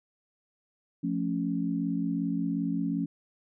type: chord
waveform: sine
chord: F augmented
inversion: none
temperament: equal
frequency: 174.61 / 220 / 277.2 Hz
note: F3 / A3 / C#4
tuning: 0 / 0 / 0 cents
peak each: -31 / -33 / -30 dBFS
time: 1.03-3.06 s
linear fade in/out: 10 ms
effects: none